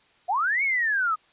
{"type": "linear two-way sweep", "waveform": "sine", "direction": "up then down", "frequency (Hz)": [659.3, 2250, 1227], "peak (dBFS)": -21, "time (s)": [0.28, 1.16], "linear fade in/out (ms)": 20, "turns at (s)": 0.63, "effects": ["white hiss -60 dBFS RMS until 1.32 s", "resampled to 8000 Hz"]}